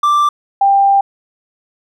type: tone pair in turn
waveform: triangle / sine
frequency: 1176 / 792.4 Hz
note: D6 / G5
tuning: +2 / +18 cents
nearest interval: perfect fifth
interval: 684 cents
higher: first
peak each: -7 dBFS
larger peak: neither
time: 0.03-0.29 / 0.61-1.01 s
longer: second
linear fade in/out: 5 ms
effects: none